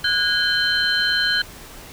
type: tone cluster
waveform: sine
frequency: 1470 / 1633 / 3090 / 4135 Hz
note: F#6 / G#6 / G7 / C8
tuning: -12 / -30 / -26 / -21 cents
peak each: -22 dBFS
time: 0.04-1.42 s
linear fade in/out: 5 ms
effects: tanh soft clip ceiling -8 dBFS + pink hiss -40 dBFS RMS until 1.92 s